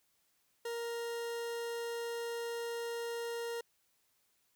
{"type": "tone", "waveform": "40% pulse", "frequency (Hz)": 467.7, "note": "A#4", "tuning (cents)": 6, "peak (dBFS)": -36, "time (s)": [0.65, 3.61], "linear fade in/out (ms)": 5, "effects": ["white hiss -75 dBFS RMS until 4.55 s"]}